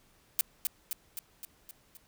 blue noise with echo, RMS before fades -26 dBFS, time 0.39-0.41 s, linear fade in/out 0 ms, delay 260 ms, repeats 6, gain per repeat -4 dB, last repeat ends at 1.97 s, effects pink hiss -65 dBFS RMS until 2.07 s

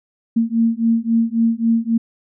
sine beating tone pair, 227 / 230.7 Hz, A#3 / A#3, -46 / -18 cents, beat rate 3.7 Hz, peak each -17 dBFS, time 0.36-1.98 s, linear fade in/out 10 ms, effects none

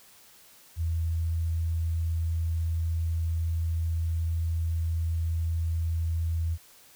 sine tone, 82.41 Hz, E2, in tune, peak -25 dBFS, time 0.76-6.58 s, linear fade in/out 50 ms, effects white hiss -55 dBFS RMS until 6.95 s

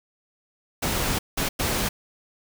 pink noise bursts at uneven times, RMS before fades -25 dBFS, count 3, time 0.82-1.19 / 1.37-1.49 / 1.59-1.89 s, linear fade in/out 10 ms, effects none

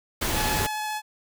pink noise, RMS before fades -26 dBFS, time 0.21-0.67 s, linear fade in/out 10 ms
sawtooth tone with vibrato, 854 Hz, G#5, 48 cents sharp, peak -24 dBFS, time 0.33-1.02 s, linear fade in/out 50 ms, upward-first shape triangle, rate 14 Hz, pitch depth 10 cents each way
effects none

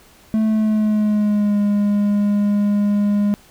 triangle tone with pitch glide, 218.6 to 205.1 Hz, A3 to G#3, -11 to -21 cents, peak -12 dBFS, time 0.34-3.34 s, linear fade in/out 0 ms, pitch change -110 cents, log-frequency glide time 0.44-1.59 s, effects pink hiss -49 dBFS RMS until 3.5 s

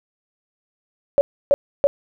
sine tone bursts, 565 Hz, C#5, 33 cents sharp, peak -10 dBFS, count 3, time 1.18-1.87 s, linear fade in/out 0 ms, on 30 ms, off 300 ms, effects none

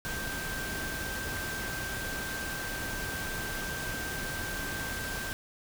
sine tone in noise, 1568 Hz, G6, in tune, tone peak -37 dBFS, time 0.05-5.33 s, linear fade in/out 0 ms, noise pink, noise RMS -37 dBFS, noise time 0.05-5.33 s, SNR -3 dB, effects none

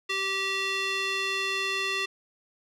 square tone with band-pass filter, 387.7 Hz, G4, 19 cents flat, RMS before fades -29 dBFS, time 0.09-2.06 s, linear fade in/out 10 ms, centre 2900 Hz, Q 1.7, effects none

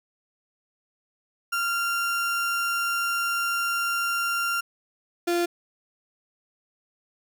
35% pulse tone pair in turn, 1386 / 346.5 Hz, F6 / F4, -14 / -14 cents, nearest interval 2 octaves, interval 2400 cents, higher first, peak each -22 / -20 dBFS, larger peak second, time 1.52-4.61 / 5.27-5.46 s, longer first, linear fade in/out 10 ms, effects none

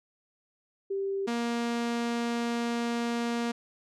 sine / sawtooth tone pair in turn, 392 / 235.5 Hz, G4 / A#3, 0 / +18 cents, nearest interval major sixth, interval 882 cents, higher first, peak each -28 / -24 dBFS, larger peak second, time 0.9-1.27 / 1.27-3.52 s, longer second, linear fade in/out 10 ms, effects low-pass 7000 Hz 12 dB/octave

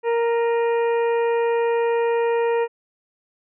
harmonic tone with a mistuned harmonic, 466.2 Hz, A#4, in tune, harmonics 1 / 2 / 3 / 4 / 5 / 6, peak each -18 / -26 / -38 / -34 / -37 / -44 dBFS, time 0.03-2.68 s, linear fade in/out 50 ms, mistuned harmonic 5, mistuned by +65 cents, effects none

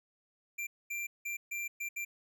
square tone bursts at uneven times, 2366 Hz, D7, 12 cents sharp, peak -36 dBFS, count 6, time 0.58-0.67 / 0.9-1.07 / 1.25-1.37 / 1.51-1.68 / 1.8-1.89 / 1.96-2.05 s, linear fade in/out 10 ms, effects none

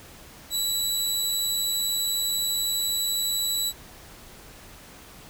20% pulse tone, 3936 Hz, B7, 7 cents flat, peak -18 dBFS, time 0.5-3.73 s, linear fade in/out 50 ms, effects pink hiss -47 dBFS RMS until 5.29 s

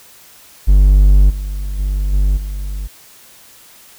triangle tone with level steps, 49 Hz, G1, in tune, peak -3 / -17 / -12 / -8 / -18 dBFS, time 0.67-2.88 s, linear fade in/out 20 ms, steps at 1.29 / 1.78 / 2.12 / 2.36 s, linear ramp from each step 20 ms, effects white hiss -43 dBFS RMS until 3.98 s

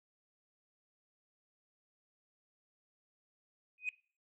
sine tone with exponential growth, 2500 Hz, D#7, 8 cents sharp, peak -28 dBFS, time 3.78-3.89 s, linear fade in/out 1 ms, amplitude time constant 22 ms, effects noise-tail reverb RT60 0.4 s tail -23 dB re dry + tanh soft clip ceiling -28 dBFS

